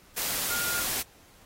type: tone in noise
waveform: sine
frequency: 1417 Hz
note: F6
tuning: 25 cents sharp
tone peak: -32 dBFS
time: 0.49-0.83 s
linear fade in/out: 20 ms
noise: white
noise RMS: -30 dBFS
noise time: 0.16-1.03 s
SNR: -5 dB
effects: pink hiss -57 dBFS RMS until 1.45 s + AAC 48 kbps